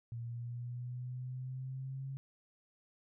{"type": "exponential sweep", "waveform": "sine", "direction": "up", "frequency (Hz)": [116.54, 135.9], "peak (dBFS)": -39, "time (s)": [0.12, 2.17], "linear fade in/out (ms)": 0, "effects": []}